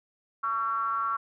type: ring-modulated tone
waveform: triangle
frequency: 117.9 Hz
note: A#2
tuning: 20 cents sharp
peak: -21 dBFS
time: 0.43-1.17 s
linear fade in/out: 10 ms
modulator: 1240 Hz
effects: none